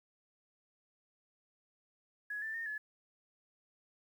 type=tone with pitch steps; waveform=sine; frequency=1680 / 1770 / 1829 / 1711 Hz; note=G#6 / A6 / A#6 / A6; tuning=+19 / +10 / -33 / -49 cents; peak=-37 dBFS; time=2.3-2.78 s; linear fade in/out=5 ms; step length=120 ms; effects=11-bit